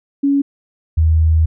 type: tone pair in turn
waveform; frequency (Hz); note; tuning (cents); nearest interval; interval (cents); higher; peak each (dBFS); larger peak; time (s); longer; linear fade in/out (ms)
sine; 280.2 / 79.91; C#4 / D#2; +19 / +47; octave + minor seventh; 2172; first; -11 / -9; second; 0.23-0.42 / 0.97-1.46; second; 10
effects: none